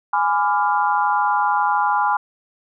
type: chord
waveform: sine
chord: G# diminished seventh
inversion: none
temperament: equal with one note detuned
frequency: 830.6 / 1003.3 / 1174.7 / 1396.9 Hz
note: G#5 / B5 / D6 / F6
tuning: 0 / +27 / 0 / 0 cents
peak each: -19 / -20 / -25 / -24 dBFS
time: 0.13-2.17 s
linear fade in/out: 5 ms
effects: none